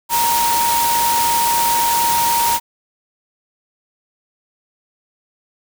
sine tone in noise, 936 Hz, A#5, 7 cents sharp, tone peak -15 dBFS, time 0.09-2.6 s, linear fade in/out 50 ms, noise white, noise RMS -20 dBFS, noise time 0.09-2.6 s, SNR +2 dB, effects none

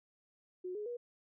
sine tone with pitch steps, 364.9 / 419.2 / 481.5 Hz, F#4 / G#4 / B4, -24 / +16 / -44 cents, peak -38 dBFS, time 0.64-0.97 s, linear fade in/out 10 ms, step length 110 ms, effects none

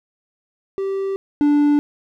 triangle tone pair in turn, 389.4 / 292.3 Hz, G4 / D4, -12 / -8 cents, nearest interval perfect fourth, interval 496 cents, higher first, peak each -18 / -10 dBFS, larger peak second, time 0.78-1.16 / 1.41-1.79 s, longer neither, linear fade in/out 0 ms, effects none

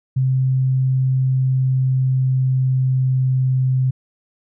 sine tone with pitch glide, 130.81 to 129.83 Hz, C3 to C3, 0 to -13 cents, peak -14 dBFS, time 0.16-3.91 s, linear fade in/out 10 ms, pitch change -13 cents, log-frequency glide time 1.14-3.73 s, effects none

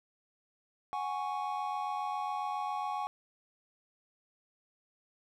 triangle chord, F# suspended second, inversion none, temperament equal with one note detuned, 740 / 827.3 / 1108.7 Hz, F#5 / G#5 / C#6, 0 / -7 / 0 cents, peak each -37 / -34 / -36 dBFS, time 0.93-3.07 s, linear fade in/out 0 ms, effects none

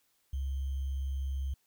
sine tone with sample-and-hold, 67.6 Hz, C#2, 43 cents flat, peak -31 dBFS, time 0.33-1.54 s, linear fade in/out 5 ms, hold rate 3150 Hz, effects white hiss -73 dBFS RMS until 1.66 s

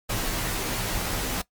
pink noise with comb filter, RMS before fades -28 dBFS, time 0.09-1.42 s, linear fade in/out 10 ms, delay 14 ms, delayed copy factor -0.6, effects noise-tail reverb RT60 0.1 s tail -19 dB re dry + MP3 96 kbps

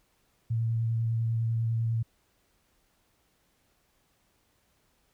sine tone with vibrato, 114.2 Hz, A#2, 35 cents flat, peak -25 dBFS, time 0.5-2.03 s, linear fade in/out 10 ms, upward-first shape sine, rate 10 Hz, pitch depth 15 cents each way, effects pink hiss -70 dBFS RMS until 5.13 s

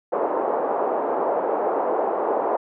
pink band-pass noise, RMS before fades -23 dBFS, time 0.12-2.57 s, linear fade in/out 10 ms, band 400 to 920 Hz, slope 24 dB/octave, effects none

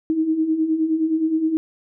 sine beating tone pair, 310.6 / 320.2 Hz, D#4 / D#4, -3 / +50 cents, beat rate 9.6 Hz, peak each -25 / -18 dBFS, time 0.1-1.57 s, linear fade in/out 0 ms, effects none

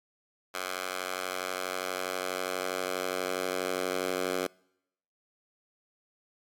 10% pulse tone with high-pass filter sweep, 92.3 Hz, F#2, 4 cents flat, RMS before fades -33 dBFS, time 0.54-4.47 s, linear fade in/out 5 ms, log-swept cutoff 910 to 390 Hz, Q 0.95, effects noise-tail reverb RT60 0.8 s tail -26 dB re dry + AAC 64 kbps

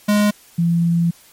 square / sine tone pair in turn, 207.7 / 169.54 Hz, G#3 / E3, 0 / +49 cents, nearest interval major third, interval 351 cents, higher first, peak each -13 dBFS, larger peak neither, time 0.08-0.31 / 0.58-1.11 s, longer second, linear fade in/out 10 ms, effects white hiss -48 dBFS RMS until 1.32 s + MP3 64 kbps

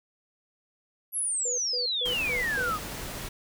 sine exponential sweep, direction down, 11660 to 1192 Hz, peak -26 dBFS, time 1.12-2.79 s, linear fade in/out 50 ms
sine tone bursts, 492.8 Hz, B4, 4 cents flat, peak -34 dBFS, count 5, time 1.45-2.7 s, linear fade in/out 5 ms, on 130 ms, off 150 ms
pink noise, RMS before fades -37 dBFS, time 2.05-3.29 s, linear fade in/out 10 ms
effects none

